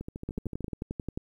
two click trains, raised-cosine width 3 ms, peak -24 / -20 dBFS, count 10 / 11, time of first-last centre 0.01-0.682 / 0.29-1.175 s, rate 13.4 / 11.3 Hz, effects 10-bit

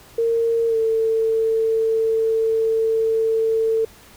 sine tone with pitch glide, 460 to 447.2 Hz, A#4 to A4, -23 to +28 cents, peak -16 dBFS, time 0.18-3.85 s, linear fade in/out 5 ms, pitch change -49 cents, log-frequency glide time 0.68-0.76 s, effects pink hiss -47 dBFS RMS until 4.16 s

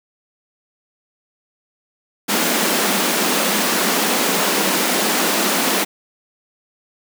pink high-pass noise, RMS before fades -18 dBFS, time 2.28-5.85 s, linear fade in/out 20 ms, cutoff 180 Hz, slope 96 dB/octave, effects none

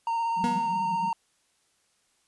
triangle tone with vibrato, 921 Hz, A#5, 21 cents flat, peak -23 dBFS, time 0.07-1.13 s, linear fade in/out 2 ms, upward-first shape square, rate 16 Hz, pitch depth 12 cents each way
white band-pass noise, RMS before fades -37 dBFS, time 0.36-1.13 s, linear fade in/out 50 ms, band 170 to 200 Hz, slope 96 dB/octave
40% pulse tone with exponential decay, 239.7 Hz, A#3, 48 cents sharp, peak -24 dBFS, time 0.44-0.89 s, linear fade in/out 0 ms, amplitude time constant 96 ms
effects white hiss -69 dBFS RMS until 2.27 s + resampled to 24000 Hz

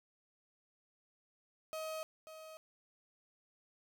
35% pulse tone with echo, 632 Hz, D#5, 27 cents sharp, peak -38 dBFS, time 1.73-2.03 s, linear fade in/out 0 ms, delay 540 ms, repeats 1, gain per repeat -10 dB, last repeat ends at 2.57 s, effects none

